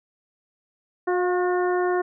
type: harmonic tone with a mistuned harmonic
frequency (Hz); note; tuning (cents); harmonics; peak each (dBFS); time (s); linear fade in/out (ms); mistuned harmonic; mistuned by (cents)
361; F#4; -43; 1 / 2 / 3 / 4 / 5; -21 / -27 / -31 / -33 / -35; 1.07-2.02; 10; 2; -22
effects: none